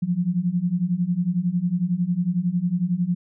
sine beating tone pair, 170.5 / 181.5 Hz, F3 / F#3, -41 / -33 cents, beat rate 11 Hz, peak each -24 / -22 dBFS, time 0.02-3.15 s, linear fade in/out 10 ms, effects none

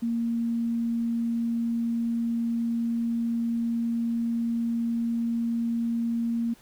sine tone, 232.4 Hz, A#3, 5 cents flat, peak -24 dBFS, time 0.02-6.54 s, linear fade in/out 10 ms, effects pink hiss -56 dBFS RMS until 6.61 s

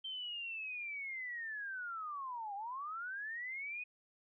sine linear two-way sweep, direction down then up, 3136 to 779 to 2512 Hz, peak -40 dBFS, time 0.04-3.84 s, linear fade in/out 10 ms, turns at 2.55 s, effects none

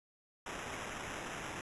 violet noise with sample-and-hold, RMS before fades -43 dBFS, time 0.46-1.61 s, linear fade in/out 2 ms, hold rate 4410 Hz, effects resampled to 24000 Hz

